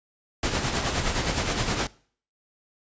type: noise with tremolo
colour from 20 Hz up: pink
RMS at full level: -24 dBFS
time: 0.43-1.87 s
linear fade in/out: 2 ms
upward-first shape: sine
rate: 9.6 Hz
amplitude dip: 50%
effects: noise-tail reverb RT60 0.5 s tail -22 dB re dry + resampled to 16000 Hz